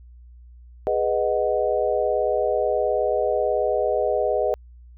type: chord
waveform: sine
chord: G# minor seventh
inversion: none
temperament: equal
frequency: 415.3 / 493.9 / 622.3 / 740 Hz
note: G#4 / B4 / D#5 / F#5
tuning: 0 / 0 / 0 / 0 cents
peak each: -25 / -24 / -23 / -28 dBFS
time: 0.87-4.54 s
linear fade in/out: 0 ms
effects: added 60 Hz sine -43 dBFS peak until 4.97 s